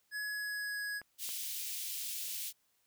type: tone with pitch glide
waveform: square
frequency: 1688 to 1668.6 Hz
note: G#6 to G#6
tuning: +28 to +8 cents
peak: -37 dBFS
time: 0.11-1.02 s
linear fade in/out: 50 ms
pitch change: -20 cents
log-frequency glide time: 0.23-0.8 s
type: clicks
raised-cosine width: 0.5 ms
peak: -36 dBFS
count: 2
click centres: 1.016 / 1.291 s
type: high-pass noise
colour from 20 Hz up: white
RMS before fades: -40 dBFS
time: 1.18-2.53 s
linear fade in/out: 50 ms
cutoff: 2600 Hz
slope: 24 dB/octave
effects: white hiss -75 dBFS RMS until 2.86 s